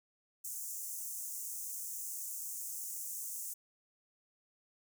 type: high-pass noise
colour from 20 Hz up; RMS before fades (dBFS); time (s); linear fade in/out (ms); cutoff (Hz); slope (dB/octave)
pink; -42; 0.44-3.54; 10; 6400; 48
effects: none